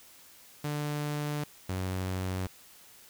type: tone pair in turn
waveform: sawtooth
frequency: 147.9 / 93.17 Hz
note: D3 / F#2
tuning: +13 / +13 cents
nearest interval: minor sixth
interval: 800 cents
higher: first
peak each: -27 dBFS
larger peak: neither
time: 0.64-1.44 / 1.69-2.47 s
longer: first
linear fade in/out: 5 ms
effects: white hiss -55 dBFS RMS until 3.09 s